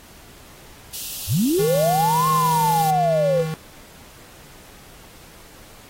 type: high-pass noise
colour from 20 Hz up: white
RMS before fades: -31 dBFS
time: 0.93-2.91 s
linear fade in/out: 10 ms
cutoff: 2600 Hz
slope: 96 dB/octave
type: linear two-way sweep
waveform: sine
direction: up then down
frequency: 69.8 to 1088 to 470 Hz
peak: -16 dBFS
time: 1.27-3.46 s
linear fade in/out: 50 ms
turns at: 2.29 s
type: tone with pitch glide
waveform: square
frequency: 159.4 to 158.02 Hz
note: D#3 to D#3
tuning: +42 to +27 cents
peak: -25 dBFS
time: 1.59-3.54 s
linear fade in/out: 0 ms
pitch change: -15 cents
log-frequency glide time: 2.66-2.8 s
effects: pink hiss -46 dBFS RMS until 5.89 s + AAC 48 kbps